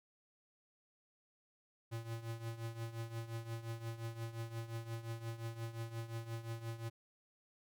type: tone with tremolo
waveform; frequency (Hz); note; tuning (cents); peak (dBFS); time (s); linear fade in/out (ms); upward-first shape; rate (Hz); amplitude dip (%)
square; 114.6; A#2; -29; -39; 1.91-6.9; 20; triangle; 5.7; 80
effects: none